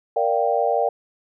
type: chord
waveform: sine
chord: G minor seventh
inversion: first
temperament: equal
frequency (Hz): 466.2 / 587.3 / 698.5 / 784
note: Bb4 / D5 / F5 / G5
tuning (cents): 0 / 0 / 0 / 0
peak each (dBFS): -23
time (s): 0.16-0.89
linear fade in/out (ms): 5
effects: none